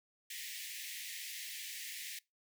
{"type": "high-pass noise", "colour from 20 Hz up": "pink", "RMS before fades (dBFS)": -45, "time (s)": [0.3, 2.19], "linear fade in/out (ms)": 5, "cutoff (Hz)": 1800, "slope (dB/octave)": 96, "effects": ["noise-tail reverb RT60 0.2 s tail -22 dB re dry"]}